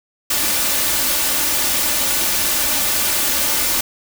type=noise with comb filter; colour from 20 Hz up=white; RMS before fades=-18 dBFS; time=0.3-3.81 s; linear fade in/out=5 ms; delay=3.4 ms; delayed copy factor=+0.5; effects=none